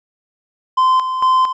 triangle tone with tremolo, 1033 Hz, C6, 22 cents flat, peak -8 dBFS, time 0.77-1.53 s, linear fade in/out 10 ms, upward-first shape square, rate 2.2 Hz, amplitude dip 60%, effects resampled to 16000 Hz

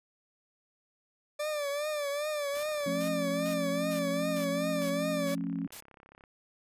40% pulse tone with vibrato, 587.3 Hz, D5, in tune, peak -30 dBFS, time 1.39-5.35 s, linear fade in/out 10 ms, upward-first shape triangle, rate 2.5 Hz, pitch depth 88 cents each way
click train, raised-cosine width 0.5 ms, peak -39 dBFS, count 126, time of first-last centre 2.54-6.238 s, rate 33.8 Hz
white noise bursts, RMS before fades -45 dBFS, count 8, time 2.55-5.804 s, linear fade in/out 2 ms, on 83 ms, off 370 ms
sine chord, F augmented, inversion none, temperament just, 174.61 / 218.3 / 272.8 Hz, F3 / A3 / C#4, 0 / -13 / -28 cents, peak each -35 / -38 / -34 dBFS, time 2.86-5.67 s, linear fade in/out 5 ms
effects resampled to 32000 Hz

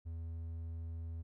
triangle tone, 82.41 Hz, E2, in tune, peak -38 dBFS, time 0.05-1.23 s, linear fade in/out 20 ms, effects none

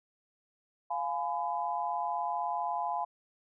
sine chord, F diminished, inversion none, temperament just, 698.5 / 838.1 / 1005.8 Hz, F5 / Ab5 / Cb6, 0 / +16 / +31 cents, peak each -35 / -34 / -35 dBFS, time 0.9-3.05 s, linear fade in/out 10 ms, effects none

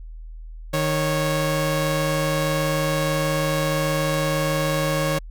sawtooth tone pair together, 154.35 / 551 Hz, D#3 / C#5, -14 / -11 cents, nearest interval octave + minor seventh, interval 2203 cents, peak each -19 dBFS, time 0.73-5.19 s, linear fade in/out 10 ms, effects added 40 Hz sine -34 dBFS peak until 5.3 s

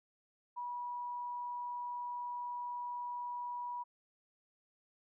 sine tone, 972 Hz, B5, 28 cents flat, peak -38 dBFS, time 0.56-3.84 s, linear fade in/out 20 ms, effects none

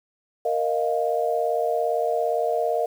sine chord, Bb suspended fourth, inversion none, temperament just, 466.2 / 621.6 / 699.2 Hz, Bb4 / Eb5 / F5, 0 / -2 / +2 cents, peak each -25 dBFS, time 0.45-2.86 s, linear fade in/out 5 ms, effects 8-bit

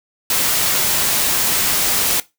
white noise, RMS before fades -17 dBFS, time 0.3-2.2 s, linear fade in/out 2 ms, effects noise-tail reverb RT60 0.2 s tail -18 dB re dry

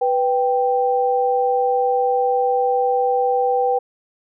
sine tone pair together, 493.9 / 784 Hz, B4 / G5, 0 / 0 cents, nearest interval minor sixth, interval 800 cents, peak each -18 dBFS, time 0.01-3.79 s, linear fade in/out 10 ms, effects none

